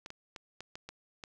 clicks, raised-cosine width 0.2 ms, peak -26 dBFS, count 7, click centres 0.061 / 0.104 / 0.362 / 0.606 / 0.755 / 0.89 / 1.238 s, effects none

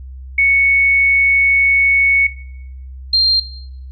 sine tone pair in turn, 2217 / 4185 Hz, C#7 / C8, 0 / 0 cents, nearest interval major seventh, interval 1100 cents, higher second, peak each -9 dBFS, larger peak neither, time 0.38-2.27 / 3.13-3.4 s, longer first, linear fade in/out 5 ms, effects noise-tail reverb RT60 0.8 s tail -18 dB re dry + added 65 Hz sine -29 dBFS peak until 3.91 s

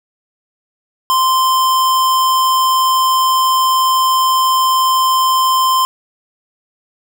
square tone, 1041 Hz, C6, 9 cents flat, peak -11 dBFS, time 1.1-5.85 s, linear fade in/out 0 ms, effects none

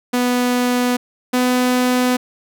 sawtooth tone pair in turn, 246.9 / 250.3 Hz, B3 / B3, 0 / +23 cents, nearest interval unison, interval 23 cents, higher second, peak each -11 / -10 dBFS, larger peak second, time 0.13-0.97 / 1.33-2.17 s, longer neither, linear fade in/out 10 ms, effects none

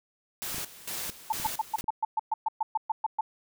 white noise with tremolo, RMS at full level -35 dBFS, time 0.42-1.81 s, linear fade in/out 0 ms, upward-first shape square, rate 2.2 Hz, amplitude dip 80%
clicks, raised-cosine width 3 ms, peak -30 dBFS, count 6, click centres 0.545 / 0.582 / 1.095 / 1.399 / 1.459 / 1.842 s
sine tone bursts, 880 Hz, A5, in tune, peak -23 dBFS, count 14, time 1.3-3.21 s, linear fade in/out 5 ms, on 25 ms, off 120 ms
effects none

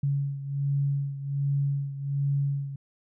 sine beating tone pair, 140 / 141.3 Hz, C#3 / C#3, +18 / +34 cents, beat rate 1.3 Hz, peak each -26 / -31 dBFS, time 0.03-2.76 s, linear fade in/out 5 ms, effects none

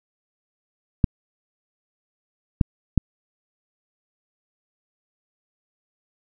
clicks, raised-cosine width 5 ms, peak -3 dBFS, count 3, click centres 1.042 / 2.612 / 2.977 s, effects none

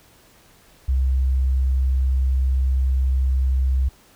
sine tone, 65.41 Hz, C2, in tune, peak -16 dBFS, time 0.88-3.89 s, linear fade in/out 10 ms, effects pink hiss -53 dBFS RMS until 4.15 s

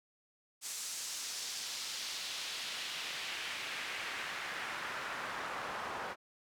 pink noise with band-pass filter sweep, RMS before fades -41 dBFS, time 0.61-6.16 s, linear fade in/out 50 ms, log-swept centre 7400 to 1000 Hz, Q 1.3, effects none

